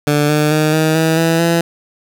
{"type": "tone with pitch steps", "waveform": "15% pulse", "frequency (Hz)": [147.4, 150.67, 154.01, 157.43, 160.93, 164.5, 168.15], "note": ["D3", "D3", "D#3", "D#3", "E3", "E3", "E3"], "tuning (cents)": [7, 45, -17, 21, -41, -3, 35], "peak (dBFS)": -5, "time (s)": [0.07, 1.61], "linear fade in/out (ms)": 2, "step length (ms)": 220, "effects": []}